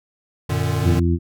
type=chord; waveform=square; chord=Gb augmented; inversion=none; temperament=equal with one note detuned; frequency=92.5 / 116.54 / 149.31 Hz; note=Gb2 / Bb2 / D3; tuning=0 / 0 / +29 cents; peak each=-24 dBFS; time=0.49-1 s; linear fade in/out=10 ms
type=harmonic tone; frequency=85.4 Hz; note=F2; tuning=38 cents flat; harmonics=1 / 2 / 3 / 4; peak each=-17 / -22 / -24 / -23 dBFS; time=0.82-1.19 s; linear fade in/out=50 ms
effects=none